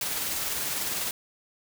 white noise with tremolo, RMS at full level -29 dBFS, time 0.01-1.11 s, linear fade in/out 2 ms, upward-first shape sine, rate 20 Hz, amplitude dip 30%, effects none

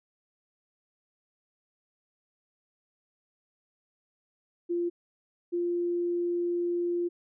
sine tone pair in turn, 346.3 / 348.1 Hz, F4 / F4, -15 / -6 cents, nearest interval unison, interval 9 cents, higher second, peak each -26 dBFS, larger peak neither, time 4.69-4.9 / 5.52-7.09 s, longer second, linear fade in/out 20 ms, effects none

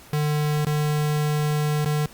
square tone with dropouts, 150 Hz, D3, 37 cents sharp, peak -21 dBFS, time 0.13-2.06 s, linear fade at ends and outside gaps 2 ms, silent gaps 0.649-0.667 / 1.848-1.858 s, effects pink hiss -47 dBFS RMS until 2.13 s + Opus 48 kbps

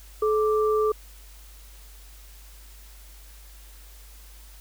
sine tone pair together, 430.2 / 1176 Hz, A4 / D6, -39 / +2 cents, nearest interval octave + perfect fourth, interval 1741 cents, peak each -20 / -27 dBFS, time 0.22-0.92 s, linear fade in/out 5 ms, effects added 50 Hz sine -45 dBFS peak until 4.6 s + white hiss -52 dBFS RMS until 4.6 s

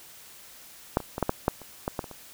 clicks, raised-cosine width 1 ms, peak -7 / -23 / -17 / -9 / -9 / -7 / -29 / -13 / -14 / -25 / -27 dBFS, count 11, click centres 0.971 / 1.003 / 1.181 / 1.227 / 1.294 / 1.481 / 1.617 / 1.879 / 1.992 / 2.042 / 2.113 s, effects white hiss -49 dBFS RMS until 2.33 s

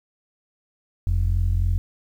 sine tone pair together, 43.66 / 87.31 Hz, F1 / F2, 0 / 0 cents, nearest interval octave, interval 1200 cents, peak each -19 dBFS, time 1.07-1.78 s, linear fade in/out 0 ms, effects tanh soft clip ceiling -14 dBFS + 9-bit

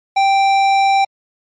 sine tone with hard clipping, 784 Hz, G5, in tune, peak -12 dBFS, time 0.16-1.05 s, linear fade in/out 10 ms, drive 12 dB, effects MP3 48 kbps

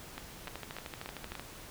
two click trains, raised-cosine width 0.3 ms, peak -24 / -24 dBFS, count 5 / 13, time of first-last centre 0.18-1.353 / 0.48-1.396 s, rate 3.41 / 13.1 Hz, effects pink hiss -49 dBFS RMS until 1.7 s

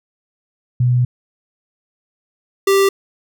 sine / square tone pair in turn, 123.8 / 392.1 Hz, B2 / G4, +5 / 0 cents, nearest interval octave + minor sixth, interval 1995 cents, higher second, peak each -11 dBFS, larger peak neither, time 0.8-1.05 / 2.67-2.89 s, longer first, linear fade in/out 5 ms, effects none

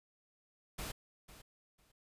pink noise with echo, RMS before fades -42 dBFS, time 0.78-0.92 s, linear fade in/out 10 ms, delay 500 ms, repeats 2, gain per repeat -14 dB, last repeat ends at 1.92 s, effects resampled to 32000 Hz

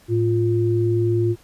sine tone pair together, 110 / 349.2 Hz, A2 / F4, 0 / 0 cents, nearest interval octave + minor sixth, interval 2000 cents, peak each -19 dBFS, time 0.08-1.36 s, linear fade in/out 50 ms, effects pink hiss -53 dBFS RMS until 1.43 s + resampled to 32000 Hz

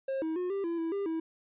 triangle tone with pitch steps, 536 / 319.6 / 360.2 / 394.9 / 337.3 / 328.6 / 399.2 / 324.3 Hz, C5 / D#4 / F#4 / G4 / E4 / E4 / G4 / E4, +42 / +47 / -46 / +13 / +40 / -5 / +32 / -28 cents, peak -28 dBFS, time 0.08-1.2 s, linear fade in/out 5 ms, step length 140 ms, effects resampled to 8000 Hz

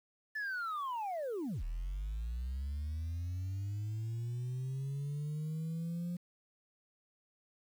sine linear two-way sweep, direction down then up, 1760 to 37.78 to 176.8 Hz, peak -33 dBFS, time 0.35-6.17 s, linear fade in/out 10 ms, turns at 1.63 s, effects tanh soft clip ceiling -34 dBFS + 10-bit

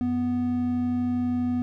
triangle tone pair together, 93.1 / 246.9 Hz, F#2 / B3, +11 / 0 cents, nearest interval octave + perfect fourth, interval 1689 cents, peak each -32 / -21 dBFS, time 0.01-1.62 s, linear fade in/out 0 ms, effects none

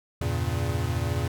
square chord, E diminished seventh, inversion none, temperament equal with one note detuned, 83.56 / 98 / 116.54 / 138.59 Hz, E2 / G2 / Bb2 / Db3, +24 / 0 / 0 / 0 cents, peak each -30 / -33 / -30 / -34 dBFS, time 0.21-1.28 s, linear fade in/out 5 ms, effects none

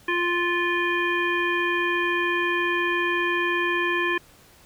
harmonic tone, 349.2 Hz, F4, in tune, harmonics 1 / 3 / 5 / 7 / 9, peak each -26 / -28 / -25 / -29 / -36 dBFS, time 0.08-4.18 s, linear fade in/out 5 ms, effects pink hiss -53 dBFS RMS until 4.65 s

